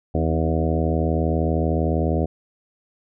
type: harmonic tone with a mistuned harmonic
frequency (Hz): 79.9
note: D#2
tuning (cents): +47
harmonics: 1 / 2 / 3 / 4 / 5 / 6 / 7 / 8 / 9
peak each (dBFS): -22 / -25 / -27 / -28 / -29 / -30 / -30 / -31 / -32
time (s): 0.14-2.26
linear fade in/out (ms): 10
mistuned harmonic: 3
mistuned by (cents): +51
effects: none